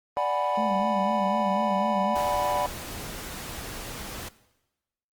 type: chord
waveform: triangle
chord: G# half-diminished seventh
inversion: second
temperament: equal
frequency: 587.3 / 740 / 830.6 / 987.8 Hz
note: D5 / F#5 / G#5 / B5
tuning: 0 / 0 / 0 / 0 cents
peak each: -26 / -27 / -30 / -26 dBFS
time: 0.17-2.66 s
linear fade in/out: 0 ms
type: tone with vibrato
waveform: sine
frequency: 206 Hz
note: G#3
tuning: 14 cents flat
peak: -28 dBFS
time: 0.57-2.15 s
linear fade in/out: 10 ms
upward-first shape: sine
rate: 4 Hz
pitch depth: 110 cents each way
type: noise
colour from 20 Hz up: pink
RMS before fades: -37 dBFS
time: 2.15-4.29 s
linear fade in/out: 10 ms
effects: noise-tail reverb RT60 1.0 s tail -18 dB re dry + Opus 32 kbps